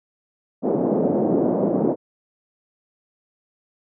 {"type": "band-pass noise", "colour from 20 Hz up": "pink", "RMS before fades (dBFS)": -20, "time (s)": [0.62, 1.96], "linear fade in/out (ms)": 50, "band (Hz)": [200, 610], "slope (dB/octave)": 24, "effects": []}